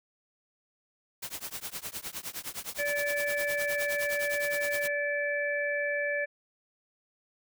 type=noise with tremolo; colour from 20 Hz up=white; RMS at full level=-35 dBFS; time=1.22-4.88 s; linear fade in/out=10 ms; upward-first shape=triangle; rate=9.7 Hz; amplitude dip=100%
type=harmonic tone; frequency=579 Hz; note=D5; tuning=25 cents flat; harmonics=1 / 3 / 4; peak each=-31 / -31 / -36 dBFS; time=2.78-6.26 s; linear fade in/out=20 ms
effects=none